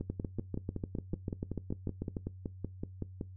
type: two click trains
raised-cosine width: 3 ms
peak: -22 / -23 dBFS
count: 15 / 18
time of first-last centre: 0.1-2.168 / 0.01-3.212 s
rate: 6.77 / 5.31 Hz
effects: noise-tail reverb RT60 0.2 s tail -20 dB re dry + added 93 Hz sine -46 dBFS peak until 3.36 s